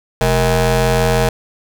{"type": "ring-modulated tone", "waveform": "20% pulse", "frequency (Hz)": 170, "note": "F3", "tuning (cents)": -46, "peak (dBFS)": -4, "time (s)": [0.21, 1.29], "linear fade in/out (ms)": 2, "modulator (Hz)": 297, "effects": []}